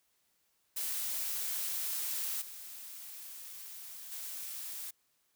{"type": "noise with level steps", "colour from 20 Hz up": "blue", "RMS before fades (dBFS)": [-36, -47, -42], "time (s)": [0.76, 4.91], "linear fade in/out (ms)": 10, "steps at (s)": [2.41, 4.11], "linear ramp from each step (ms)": 10, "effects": ["white hiss -75 dBFS RMS until 5.35 s"]}